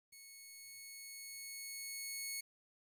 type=tone with level ramp; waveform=10% pulse; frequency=2200 Hz; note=C#7; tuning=14 cents flat; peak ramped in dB=-46 to -31 dBFS; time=0.12-2.41 s; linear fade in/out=10 ms; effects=12-bit